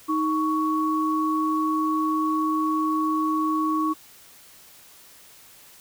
sine tone pair together, 313.1 / 1115.8 Hz, D#4 / C#6, +11 / +11 cents, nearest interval octave + minor seventh, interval 2200 cents, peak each -23 / -24 dBFS, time 0.08-3.94 s, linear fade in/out 20 ms, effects white hiss -50 dBFS RMS until 5.8 s

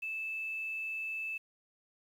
sine tone with quantisation, 2628 Hz, E7, 6 cents flat, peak -35 dBFS, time 0.02-1.38 s, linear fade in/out 10 ms, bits 10, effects none

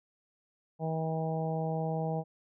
harmonic tone, 160.3 Hz, E3, 48 cents flat, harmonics 1 / 2 / 3 / 4 / 5 / 6, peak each -32 / -44 / -37 / -38 / -38 / -51 dBFS, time 0.79-2.24 s, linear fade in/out 50 ms, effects none

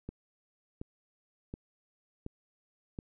click train, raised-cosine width 3 ms, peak -26 dBFS, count 5, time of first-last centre 0.09-2.989 s, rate 1.38 Hz, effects none

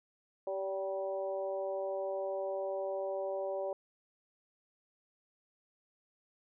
harmonic tone with a mistuned harmonic, 194 Hz, G3, 18 cents flat, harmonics 2 / 3 / 4 / 5, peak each -40 / -35 / -44 / -49 dBFS, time 0.47-3.73 s, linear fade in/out 2 ms, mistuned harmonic 3, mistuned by -20 cents, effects none

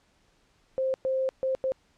sine tone bursts at uneven times, 526 Hz, C5, 9 cents sharp, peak -24 dBFS, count 4, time 0.78-0.94 / 1.05-1.29 / 1.43-1.55 / 1.64-1.72 s, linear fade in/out 0 ms, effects pink hiss -66 dBFS RMS until 1.97 s + low-pass 7000 Hz 12 dB/octave

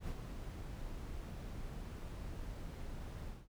brown noise with ADSR envelope, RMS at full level -40 dBFS, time 0-3.48 s, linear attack 76 ms, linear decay 67 ms, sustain -5 dB, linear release 210 ms, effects none

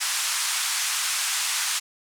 white band-pass noise, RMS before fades -26 dBFS, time 0-1.8 s, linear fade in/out 20 ms, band 980 to 9700 Hz, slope 24 dB/octave, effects none

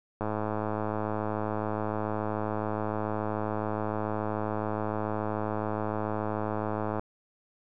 click train, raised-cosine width 1 ms, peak -17 dBFS, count 727, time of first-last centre 0.21-6.995 s, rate 107 Hz, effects none

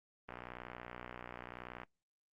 click train, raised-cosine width 0.5 ms, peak -30 dBFS, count 95, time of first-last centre 0.29-1.834 s, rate 60.9 Hz, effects noise-tail reverb RT60 0.1 s tail -19 dB re dry + Opus 24 kbps

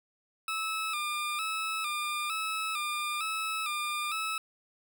20% pulse tone with vibrato, 1250 Hz, D#6, 8 cents sharp, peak -26 dBFS, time 0.48-4.38 s, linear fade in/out 2 ms, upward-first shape square, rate 1.1 Hz, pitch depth 68 cents each way, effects none

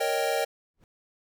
square chord, Eb dominant seventh, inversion second, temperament equal with one note detuned, 466.2 / 554.4 / 620.5 / 784 Hz, Bb4 / Db5 / Eb5 / G5, 0 / 0 / -5 / 0 cents, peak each -31 dBFS, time 0-0.45 s, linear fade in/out 10 ms
brown noise with exponential growth, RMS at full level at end -49 dBFS, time 0.74-0.84 s, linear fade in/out 1 ms, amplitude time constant 20 ms
effects none

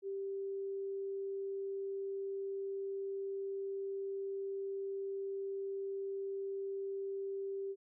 sine tone, 392 Hz, G4, in tune, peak -37 dBFS, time 0.02-7.76 s, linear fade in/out 50 ms, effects none

